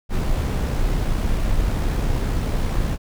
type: noise with amplitude modulation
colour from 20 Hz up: brown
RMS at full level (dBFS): -19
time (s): 0.09-2.98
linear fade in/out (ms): 50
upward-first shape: sine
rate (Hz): 64.2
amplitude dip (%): 30
effects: none